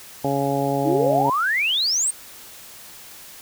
harmonic tone, 139.2 Hz, C#3, 8 cents sharp, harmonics 1 / 2 / 3 / 4 / 5 / 6, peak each -27 / -25 / -27 / -26 / -27 / -27 dBFS, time 0.24-1.3 s, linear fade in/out 5 ms
sine exponential sweep, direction up, 292.9 to 8870 Hz, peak -18 dBFS, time 0.85-2.11 s, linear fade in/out 10 ms
effects white hiss -42 dBFS RMS until 3.41 s

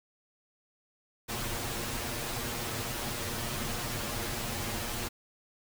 pink noise with comb filter, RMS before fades -35 dBFS, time 1.28-5.09 s, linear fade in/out 20 ms, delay 8.5 ms, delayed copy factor +1, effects none

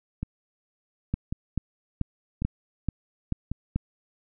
two click trains, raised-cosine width 5 ms, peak -17 / -13 dBFS, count 4 / 7, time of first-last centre 0.23-3.516 / 1.14-3.76 s, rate 0.913 / 2.29 Hz, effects none

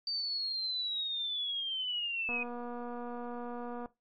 sine linear sweep, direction down, 4633 to 2489 Hz, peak -32 dBFS, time 0.07-2.43 s, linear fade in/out 2 ms
click train, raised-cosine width 1 ms, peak -29 dBFS, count 379, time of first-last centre 2.29-3.858 s, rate 241 Hz
effects noise-tail reverb RT60 0.2 s tail -18 dB re dry + MP3 32 kbps

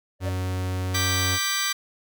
triangle tone with exponential growth, 586 Hz, D5, 4 cents flat, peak -24 dBFS, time 0.19-0.29 s, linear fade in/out 5 ms, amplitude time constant 20 ms
45% pulse tone, 92.5 Hz, F#2, in tune, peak -25 dBFS, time 0.2-1.39 s, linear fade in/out 50 ms
15% pulse chord, G major, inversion second, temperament just, 1176 / 1568 / 1960 Hz, D6 / G6 / B6, +2 / 0 / -14 cents, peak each -22 dBFS, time 0.94-1.73 s, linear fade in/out 10 ms
effects none

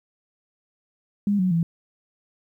sine tone with pitch steps, 203.4 / 184.38 / 167.13 Hz, G#3 / F#3 / E3, -36 / -6 / +24 cents, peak -18 dBFS, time 1.27-1.63 s, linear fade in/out 2 ms, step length 120 ms, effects 10-bit

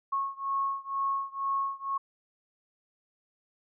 sine beating tone pair, 1095 / 1097.1 Hz, C#6 / C#6, -22 / -18 cents, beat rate 2.1 Hz, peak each -31 / -32 dBFS, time 0.12-1.98 s, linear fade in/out 10 ms, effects none

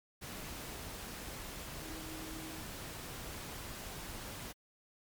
sine tone in noise, 317.4 Hz, D#4, 35 cents sharp, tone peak -47 dBFS, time 1.81-2.63 s, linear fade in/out 20 ms, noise pink, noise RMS -45 dBFS, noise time 0.21-4.53 s, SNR -5 dB, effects MP3 96 kbps

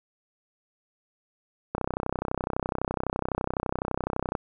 click train, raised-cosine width 1 ms, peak -13 dBFS, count 84, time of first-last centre 1.75-4.352 s, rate 31.9 Hz, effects none

